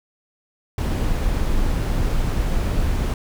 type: noise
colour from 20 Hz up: brown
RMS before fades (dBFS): -20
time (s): 0.78-3.14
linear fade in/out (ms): 2
effects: none